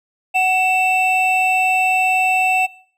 triangle tone pair together, 747 / 2662 Hz, F#5 / E7, +16 / +16 cents, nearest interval octave + minor seventh, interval 2200 cents, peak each -14 dBFS, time 0.34-2.67 s, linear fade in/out 20 ms, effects noise-tail reverb RT60 0.5 s tail -21 dB re dry

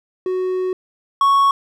triangle tone pair in turn, 370 / 1108.7 Hz, F#4 / C#6, 0 / 0 cents, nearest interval octave + perfect fifth, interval 1900 cents, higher second, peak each -16 / -9 dBFS, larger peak second, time 0.26-0.73 / 1.21-1.51 s, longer first, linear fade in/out 2 ms, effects none

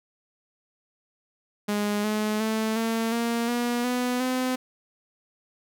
sawtooth tone with pitch steps, 207 / 213.3 / 219.8 / 226.5 / 233.4 / 240.5 / 247.9 / 255.4 Hz, G#3 / G#3 / A3 / A#3 / A#3 / B3 / B3 / C4, -5 / +46 / -2 / -50 / +2 / -46 / +7 / -42 cents, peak -20 dBFS, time 1.68-4.56 s, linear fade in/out 10 ms, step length 360 ms, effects none

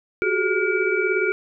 sine tone cluster, 367.5 / 384.3 / 425.4 / 1421 / 2301 Hz, F#4 / G4 / G#4 / F6 / D7, -12 / -34 / +42 / +30 / -36 cents, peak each -25 dBFS, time 0.22-1.32 s, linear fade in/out 0 ms, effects none

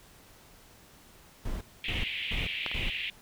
brown noise bursts, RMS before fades -33 dBFS, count 4, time 1.45-2.9 s, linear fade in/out 5 ms, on 160 ms, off 270 ms
white band-pass noise, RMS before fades -35 dBFS, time 1.84-3.1 s, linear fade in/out 2 ms, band 2100 to 3200 Hz, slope 48 dB/octave
clicks, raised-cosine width 0.3 ms, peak -15 / -22 dBFS, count 2, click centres 2.663 / 2.715 s
effects pink hiss -56 dBFS RMS until 3.21 s

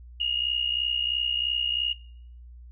sine tone pair together, 2823 / 2886 Hz, F7 / F#7, +18 / -44 cents, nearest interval unison, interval 38 cents, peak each -28 / -26 dBFS, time 0.2-1.93 s, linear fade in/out 5 ms, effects noise-tail reverb RT60 0.6 s tail -20 dB re dry + added 60 Hz sine -43 dBFS peak until 2.71 s

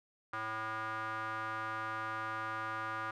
square tone with band-pass filter, 110 Hz, A2, in tune, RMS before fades -39 dBFS, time 0.33-3.11 s, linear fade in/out 5 ms, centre 1300 Hz, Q 4.1, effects none

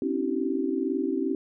sine tone cluster, 260.6 / 283 / 326.2 / 384.1 Hz, C4 / C#4 / E4 / G4, -7 / +36 / -18 / -35 cents, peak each -30 dBFS, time 0.02-1.35 s, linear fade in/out 2 ms, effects none

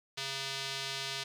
square tone with band-pass filter, 136.1 Hz, C#3, 31 cents flat, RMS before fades -38 dBFS, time 0.17-1.24 s, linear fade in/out 10 ms, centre 4000 Hz, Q 1.5, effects none

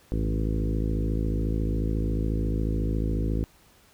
harmonic tone with a mistuned harmonic, 54.1 Hz, A1, 29 cents flat, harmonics 1 / 2 / 3 / 4 / 5 / 6 / 7 / 8 / 9, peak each -26 / -31 / -33 / -35 / -34 / -36 / -39 / -43 / -41 dBFS, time 0.12-3.44 s, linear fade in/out 0 ms, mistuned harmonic 2, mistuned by -45 cents, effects pink hiss -58 dBFS RMS until 3.93 s

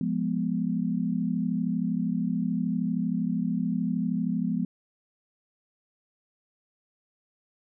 sine chord, F diminished, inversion none, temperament equal, 174.61 / 207.7 / 246.9 Hz, F3 / Ab3 / Cb4, 0 / 0 / 0 cents, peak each -29 dBFS, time 0.01-4.65 s, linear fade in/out 2 ms, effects none

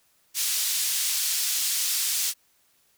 pink band-pass noise, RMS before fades -26 dBFS, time 0.34-2.34 s, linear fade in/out 50 ms, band 4500 to 16000 Hz, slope 12 dB/octave, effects white hiss -65 dBFS RMS until 2.97 s

